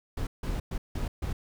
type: noise bursts at uneven times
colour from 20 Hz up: brown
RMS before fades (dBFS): -31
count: 5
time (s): 0.17-0.27 / 0.43-0.6 / 0.71-0.78 / 0.95-1.08 / 1.22-1.33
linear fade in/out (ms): 5
effects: none